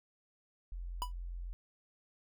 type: tone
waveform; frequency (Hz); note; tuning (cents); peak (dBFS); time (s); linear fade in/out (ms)
sine; 43.65; F1; 0; -39; 0.72-1.53; 0
type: tone with exponential decay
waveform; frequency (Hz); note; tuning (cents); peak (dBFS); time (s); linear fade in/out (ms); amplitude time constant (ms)
square; 987.8; B5; 0; -31; 1.02-1.12; 0; 20
effects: none